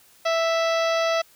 harmonic tone with a mistuned harmonic, 659.3 Hz, E5, in tune, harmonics 1 / 2 / 3 / 4 / 5 / 6 / 7 / 8 / 9, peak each -21 / -27 / -31 / -33 / -35 / -37 / -38 / -39 / -40 dBFS, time 0.25-1.22 s, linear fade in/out 10 ms, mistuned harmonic 8, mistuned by -16 cents, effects white hiss -55 dBFS RMS until 1.35 s

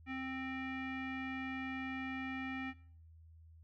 square tone with low-pass filter, 262.9 Hz, C4, 8 cents sharp, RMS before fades -41 dBFS, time 0.06-2.74 s, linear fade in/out 50 ms, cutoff 2200 Hz, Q 7.4, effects noise-tail reverb RT60 0.5 s tail -19 dB re dry + added 81 Hz sine -56 dBFS peak until 3.63 s

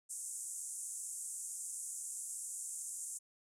white band-pass noise, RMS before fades -44 dBFS, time 0.09-3.19 s, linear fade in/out 20 ms, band 7000 to 9700 Hz, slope 48 dB/octave, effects none

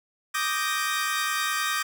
sawtooth chord, Eb major seventh, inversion third, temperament equal, 1174.7 / 1244.5 / 1568 / 1864.7 Hz, D6 / Eb6 / G6 / Bb6, 0 / 0 / 0 / 0 cents, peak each -27 dBFS, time 0.34-1.83 s, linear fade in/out 10 ms, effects none

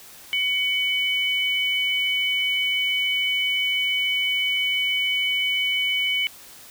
sine tone pair together, 2247 / 3000 Hz, C#7 / F#7, +23 / +23 cents, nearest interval perfect fourth, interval 500 cents, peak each -23 / -23 dBFS, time 0.33-6.27 s, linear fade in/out 0 ms, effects white hiss -45 dBFS RMS until 6.7 s

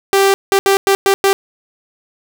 sawtooth tone bursts at uneven times, 392 Hz, G4, in tune, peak -5 dBFS, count 6, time 0.13-0.34 / 0.52-0.59 / 0.66-0.77 / 0.87-0.95 / 1.06-1.14 / 1.24-1.33 s, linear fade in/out 0 ms, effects none

